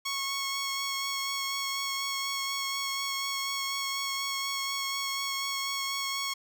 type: tone with vibrato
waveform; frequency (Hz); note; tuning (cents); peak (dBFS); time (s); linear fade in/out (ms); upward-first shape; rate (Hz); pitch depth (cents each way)
10% pulse; 1100; C#6; -14; -22; 0.05-6.34; 10; sine; 4.1; 12
effects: none

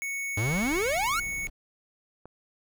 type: tone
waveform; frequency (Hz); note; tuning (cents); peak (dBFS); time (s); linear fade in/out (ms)
square; 2217; C#7; 0; -31; 0.02-1.47; 0
type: exponential sweep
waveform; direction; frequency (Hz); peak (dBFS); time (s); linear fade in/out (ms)
45% pulse; up; 97 to 1480; -26; 0.37-1.2; 5
type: noise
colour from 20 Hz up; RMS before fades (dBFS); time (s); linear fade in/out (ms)
brown; -42; 0.44-1.5; 10
type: click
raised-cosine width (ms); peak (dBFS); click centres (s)
1; -31; 2.256
effects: none

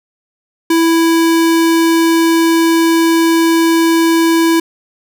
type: tone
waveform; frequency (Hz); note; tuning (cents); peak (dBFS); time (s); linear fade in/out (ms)
square; 330; E4; +2; -9; 0.7-4.6; 5
effects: none

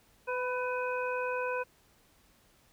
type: harmonic tone with a mistuned harmonic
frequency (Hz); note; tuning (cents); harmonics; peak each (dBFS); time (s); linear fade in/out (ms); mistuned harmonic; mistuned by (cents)
502; B4; +28; 1 / 2 / 3 / 5; -33 / -36 / -38 / -40; 0.27-1.64; 20; 2; -20
effects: pink hiss -65 dBFS RMS until 2.72 s

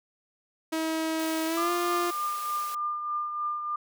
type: tone with pitch glide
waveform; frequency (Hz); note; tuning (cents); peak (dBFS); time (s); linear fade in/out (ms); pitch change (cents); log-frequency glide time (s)
sawtooth; 320.4 to 349.4; E4 to F4; -49 to +1; -23; 0.72-2.11; 10; +150; 1.46-1.71
type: high-pass noise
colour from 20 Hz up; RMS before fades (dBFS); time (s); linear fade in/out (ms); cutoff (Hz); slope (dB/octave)
white; -41; 1.19-2.75; 5; 390; 96
type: tone with tremolo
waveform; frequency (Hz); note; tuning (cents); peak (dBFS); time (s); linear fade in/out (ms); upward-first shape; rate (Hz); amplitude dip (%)
sine; 1201; D6; +38; -26; 1.57-3.76; 5; triangle; 3.3; 50
effects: none

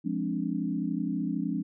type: chord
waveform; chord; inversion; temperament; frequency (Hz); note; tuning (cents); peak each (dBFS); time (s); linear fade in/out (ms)
sine; D half-diminished seventh; first; equal with one note detuned; 174.61 / 207.7 / 262.8 / 293.7; F3 / Ab3 / C4 / D4; 0 / 0 / +8 / 0; -33; 0.04-1.63; 20
effects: none

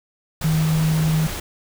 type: tone in noise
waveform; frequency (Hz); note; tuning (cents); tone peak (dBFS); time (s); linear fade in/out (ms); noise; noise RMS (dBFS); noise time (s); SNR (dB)
sine; 157.7; D#3; +24; -16; 0.44-1.27; 5; pink; -29; 0.41-1.4; +10
effects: none

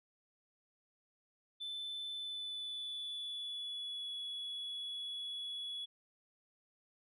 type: tone with pitch glide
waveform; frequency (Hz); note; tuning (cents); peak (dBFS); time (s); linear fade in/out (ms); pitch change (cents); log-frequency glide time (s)
sine; 3520 to 3384; A7 to G#7; 0 to +32; -38; 1.6-5.86; 20; -68; 2.13-4.11
effects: tanh soft clip ceiling -38 dBFS

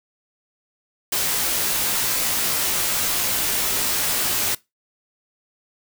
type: noise with comb filter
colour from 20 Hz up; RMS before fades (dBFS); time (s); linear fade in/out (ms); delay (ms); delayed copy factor
white; -22; 1.12-4.55; 5; 16; -0.6
effects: noise-tail reverb RT60 0.2 s tail -21 dB re dry

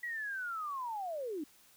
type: linear sweep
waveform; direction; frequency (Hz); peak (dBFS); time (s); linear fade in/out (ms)
sine; down; 1950 to 277.7; -36; 0.03-1.44; 5
effects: white hiss -63 dBFS RMS until 1.76 s

